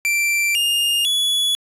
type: tone with pitch steps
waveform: 45% pulse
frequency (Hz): 2349 / 2826 / 3400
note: D7 / F7 / G#7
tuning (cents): 0 / +20 / +40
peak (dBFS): -16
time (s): 0.05-1.55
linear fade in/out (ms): 0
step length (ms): 500
effects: resampled to 32000 Hz